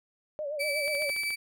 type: tone with vibrato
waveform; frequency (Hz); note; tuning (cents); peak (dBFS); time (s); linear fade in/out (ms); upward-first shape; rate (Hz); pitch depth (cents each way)
sine; 587.3; D5; 0; -31; 0.39-1.1; 0; sine; 8.3; 89
type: tone with tremolo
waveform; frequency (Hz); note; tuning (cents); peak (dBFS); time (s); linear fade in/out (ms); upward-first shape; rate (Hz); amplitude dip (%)
35% pulse; 2309; D7; -30; -26; 0.59-1.36; 20; sine; 12; 25
type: click train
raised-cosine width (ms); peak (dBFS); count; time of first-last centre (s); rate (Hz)
0.3; -28; 7; 0.88-1.306; 14.1
effects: none